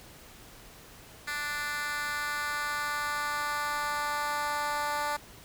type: tone with high-pass filter sweep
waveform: 10% pulse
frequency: 293.7 Hz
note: D4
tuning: in tune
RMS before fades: -32 dBFS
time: 1.27-5.17 s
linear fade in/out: 10 ms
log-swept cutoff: 1700 to 790 Hz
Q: 1.8
effects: pink hiss -51 dBFS RMS until 5.44 s